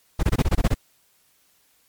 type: noise bursts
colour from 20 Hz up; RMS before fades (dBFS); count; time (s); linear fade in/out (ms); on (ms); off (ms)
brown; -17; 9; 0.19-0.744; 10; 42; 22
effects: white hiss -62 dBFS RMS until 1.88 s + MP3 96 kbps